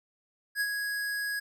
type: tone with ADSR envelope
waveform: square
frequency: 1661.2 Hz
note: G#6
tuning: in tune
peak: -26 dBFS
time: 0.55-1.4 s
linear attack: 57 ms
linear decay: 54 ms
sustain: -5 dB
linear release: 12 ms
effects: none